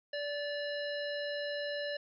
harmonic tone with a mistuned harmonic, 581 Hz, D5, 19 cents flat, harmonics 1 / 3 / 5 / 7 / 9, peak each -36 / -41 / -46 / -45 / -51 dBFS, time 0.13-1.97 s, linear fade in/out 5 ms, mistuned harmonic 5, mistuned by -21 cents, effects none

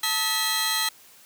sawtooth tone cluster, 883 / 1277 / 1949 / 3240 / 4089 Hz, A5 / D#6 / B6 / G#7 / C8, +6 / +45 / -23 / -43 / -41 cents, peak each -29 / -28 / -26 / -26 / -24 dBFS, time 0.03-0.89 s, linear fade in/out 5 ms, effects white hiss -52 dBFS RMS until 1.25 s + high-pass 80 Hz 12 dB/octave

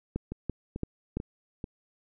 two click trains, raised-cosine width 3 ms, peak -22 / -17 dBFS, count 4 / 4, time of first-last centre 0.32-1.642 / 0.16-1.17 s, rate 2.27 / 2.97 Hz, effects none

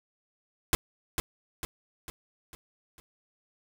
pink noise with echo, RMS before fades -23 dBFS, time 0.73-0.75 s, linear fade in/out 0 ms, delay 450 ms, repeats 5, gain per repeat -6 dB, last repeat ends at 3 s, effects none

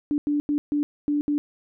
sine tone bursts at uneven times, 292.9 Hz, D4, 5 cents flat, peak -20 dBFS, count 6, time 0.11-0.18 / 0.27-0.4 / 0.49-0.58 / 0.72-0.83 / 1.08-1.21 / 1.28-1.38 s, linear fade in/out 0 ms, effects none

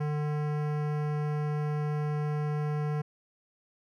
sine tone with hard clipping, 149.5 Hz, D3, 31 cents sharp, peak -30 dBFS, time 0-3.02 s, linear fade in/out 10 ms, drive 18 dB, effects none

